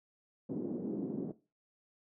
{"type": "band-pass noise", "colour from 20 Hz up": "white", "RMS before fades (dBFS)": -38, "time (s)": [0.49, 1.32], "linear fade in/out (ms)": 5, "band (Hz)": [190, 340], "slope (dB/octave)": 24, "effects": ["noise-tail reverb RT60 0.3 s tail -17 dB re dry"]}